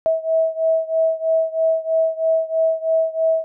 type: beating tone pair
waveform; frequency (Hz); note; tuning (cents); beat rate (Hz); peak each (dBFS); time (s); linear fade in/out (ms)
sine; 646 / 649.1; E5 / E5; -35 / -27; 3.1; -18 / -20; 0.06-3.44; 0
effects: none